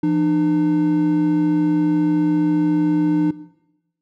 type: tone pair together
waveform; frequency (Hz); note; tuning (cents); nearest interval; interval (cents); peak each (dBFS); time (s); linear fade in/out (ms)
triangle; 169.72 / 302.4; F3 / D#4; -49 / -49; minor seventh; 1000; -20 / -14; 0.03-3.31; 5
effects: noise-tail reverb RT60 0.9 s tail -17 dB re dry